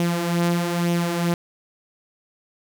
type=tone with flanger; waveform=sawtooth; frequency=172.2 Hz; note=F3; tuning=24 cents flat; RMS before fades=-22 dBFS; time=0-1.34 s; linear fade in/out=2 ms; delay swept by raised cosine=0.32 to 5.82 ms; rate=1.1 Hz; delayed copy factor=+0.5; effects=none